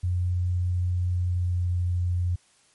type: tone with pitch glide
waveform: sine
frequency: 89.5 to 88.68 Hz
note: F2 to F2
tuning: +43 to +27 cents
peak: -22 dBFS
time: 0.03-2.36 s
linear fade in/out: 10 ms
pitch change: -16 cents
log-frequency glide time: 1.12-1.69 s
effects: white hiss -61 dBFS RMS until 2.74 s + MP3 48 kbps